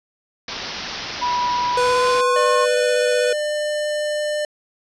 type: low-pass noise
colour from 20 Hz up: white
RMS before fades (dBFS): -30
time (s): 0.48-2.21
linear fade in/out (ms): 2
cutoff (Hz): 5700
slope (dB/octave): 96
type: tone with pitch glide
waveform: sine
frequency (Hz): 979 to 1073.8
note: B5 to C6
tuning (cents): -15 to +45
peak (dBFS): -18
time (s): 1.21-2.66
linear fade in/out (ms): 20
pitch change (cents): +160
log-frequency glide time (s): 1.73-2.35
type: tone with vibrato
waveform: square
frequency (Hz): 493.9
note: B4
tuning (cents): 0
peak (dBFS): -18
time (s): 1.77-3.33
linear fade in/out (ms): 5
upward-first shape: square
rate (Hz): 16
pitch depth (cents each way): 9
type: tone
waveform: square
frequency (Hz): 599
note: D5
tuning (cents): +34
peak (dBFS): -21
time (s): 2.36-4.45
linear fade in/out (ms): 2
effects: resampled to 22050 Hz